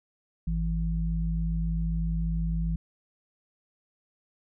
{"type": "tone pair together", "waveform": "sine", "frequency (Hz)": [52.58, 164.81], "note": ["G#1", "E3"], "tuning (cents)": [22, 0], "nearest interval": "octave + minor sixth", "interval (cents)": 1978, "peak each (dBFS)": [-27, -29], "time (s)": [0.47, 2.76], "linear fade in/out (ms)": 5, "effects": []}